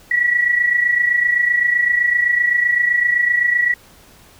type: tone pair together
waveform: sine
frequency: 1912.2 / 1940 Hz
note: A#6 / B6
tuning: +44 / -31 cents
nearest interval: unison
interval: 25 cents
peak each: -20 / -14 dBFS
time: 0.11-3.74 s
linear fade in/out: 5 ms
effects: pink hiss -47 dBFS RMS until 4.39 s